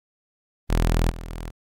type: tone with level steps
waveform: sawtooth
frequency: 41.2 Hz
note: E1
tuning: in tune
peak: -14 / -29 / -27 dBFS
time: 0.69-1.51 s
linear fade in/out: 20 ms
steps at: 1.1 / 1.3 s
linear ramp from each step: 2 ms
effects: AAC 48 kbps